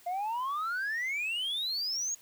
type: exponential sweep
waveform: sine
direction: up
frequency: 689 to 6760 Hz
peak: -28 dBFS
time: 0.06-2.15 s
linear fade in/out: 10 ms
effects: tanh soft clip ceiling -29 dBFS + white hiss -58 dBFS RMS until 2.21 s